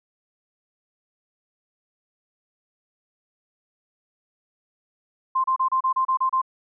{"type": "tone bursts", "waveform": "sine", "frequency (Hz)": 1046.5, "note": "C6", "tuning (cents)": 0, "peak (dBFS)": -18, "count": 9, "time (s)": [5.35, 6.417], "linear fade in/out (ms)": 10, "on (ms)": 91, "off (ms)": 31, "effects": []}